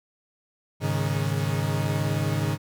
40% pulse chord, Ab suspended fourth, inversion none, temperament equal with one note detuned, 103.83 / 136.6 / 155.56 Hz, Ab2 / Db3 / Eb3, 0 / -25 / 0 cents, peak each -27 dBFS, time 0.8-2.58 s, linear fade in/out 50 ms, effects none

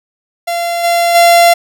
45% pulse tone with level steps, 687 Hz, F5, 29 cents flat, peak -14 / -9 / -4 dBFS, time 0.47-1.54 s, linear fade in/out 10 ms, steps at 0.83 / 1.14 s, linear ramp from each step 20 ms, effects none

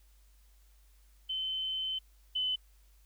sine tone pair in turn, 3065 / 3025 Hz, G7 / F#7, -40 / +38 cents, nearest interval unison, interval 22 cents, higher first, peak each -32 / -29 dBFS, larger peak second, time 1.29-1.99 / 2.35-2.56 s, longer first, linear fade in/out 10 ms, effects added 50 Hz sine -59 dBFS peak until 3.05 s + white hiss -70 dBFS RMS until 3.05 s

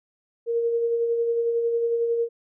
sine tone with tremolo, 466.2 Hz, A#4, in tune, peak -19 dBFS, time 0.46-2.29 s, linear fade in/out 50 ms, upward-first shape sine, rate 11 Hz, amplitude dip 35%, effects none

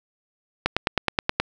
click train, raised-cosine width 0.3 ms, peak -3 dBFS, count 8, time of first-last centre 0.66-1.4 s, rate 9.46 Hz, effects none

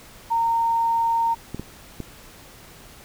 sine tone, 920 Hz, A#5, 23 cents flat, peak -18 dBFS, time 0.3-1.35 s, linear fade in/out 20 ms
clicks, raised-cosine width 3 ms, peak -17 dBFS, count 3, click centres 1.546 / 1.596 / 2.003 s
effects pink hiss -46 dBFS RMS until 3.04 s

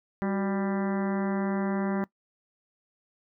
harmonic tone with a mistuned harmonic, 197.4 Hz, G3, 12 cents sharp, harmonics 1 / 2 / 3 / 4 / 5 / 6 / 7 / 8 / 9 / 10, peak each -27 / -33 / -37 / -39 / -41 / -43 / -44 / -45 / -46 / -47 dBFS, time 0.22-2.04 s, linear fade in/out 0 ms, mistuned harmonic 2, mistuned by -83 cents, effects noise-tail reverb RT60 0.1 s tail -21 dB re dry

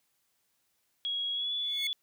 sine tone with pitch glide, 3314 to 3437 Hz, G#7 to A7, -4 to -41 cents, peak -30 dBFS, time 1.05-1.93 s, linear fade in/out 0 ms, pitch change +63 cents, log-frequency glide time 1.33-1.53 s
40% pulse tone with exponential growth, 2182 Hz, C#7, 28 cents flat, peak -30 dBFS, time 1.58-1.87 s, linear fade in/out 2 ms, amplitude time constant 61 ms
effects white hiss -75 dBFS RMS until 2.02 s

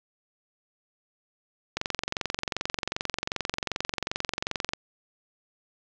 click train, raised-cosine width 0.2 ms, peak -10 dBFS, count 68, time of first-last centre 1.77-4.735 s, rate 22.6 Hz, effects low-pass 7000 Hz 12 dB/octave + 8-bit

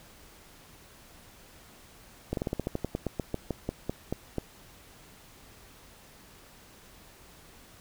slowing click train, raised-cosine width 2 ms, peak -16 dBFS, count 18, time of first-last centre 2.33-4.383 s, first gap 42 ms, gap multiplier 1.12, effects pink hiss -54 dBFS RMS until 7.8 s

